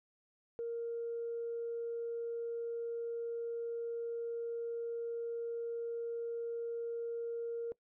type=tone; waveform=sine; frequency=466.2 Hz; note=A#4; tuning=in tune; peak=-35 dBFS; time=0.59-7.72 s; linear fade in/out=0 ms; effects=noise-tail reverb RT60 0.1 s tail -22 dB re dry + tanh soft clip ceiling -31 dBFS